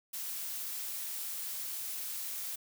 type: noise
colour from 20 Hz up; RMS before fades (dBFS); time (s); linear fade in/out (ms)
blue; -39; 0.13-2.56; 10
effects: none